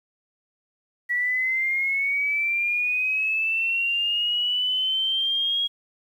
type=linear sweep; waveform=sine; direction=up; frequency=1933 to 3304 Hz; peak=-21 dBFS; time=1.09-5.68 s; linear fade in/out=20 ms; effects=9-bit